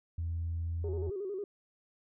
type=tone with pitch glide; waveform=sine; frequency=83.6 to 84.23 Hz; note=E2 to E2; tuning=+25 to +38 cents; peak=-31 dBFS; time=0.18-1.1 s; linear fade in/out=5 ms; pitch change=+13 cents; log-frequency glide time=0.63-0.83 s
type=tone with vibrato; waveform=sine; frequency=392 Hz; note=G4; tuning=in tune; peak=-34 dBFS; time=0.84-1.44 s; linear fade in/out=2 ms; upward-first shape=square; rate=11 Hz; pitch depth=83 cents each way
effects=tanh soft clip ceiling -28 dBFS